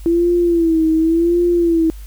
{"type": "tone with vibrato", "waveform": "sine", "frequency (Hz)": 333.4, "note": "E4", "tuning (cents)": 20, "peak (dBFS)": -11, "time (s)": [0.06, 1.9], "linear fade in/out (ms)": 0, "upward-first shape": "sine", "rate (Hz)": 0.9, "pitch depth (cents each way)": 79, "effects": ["added 50 Hz sine -30 dBFS peak until 2.06 s", "white hiss -47 dBFS RMS until 2.06 s"]}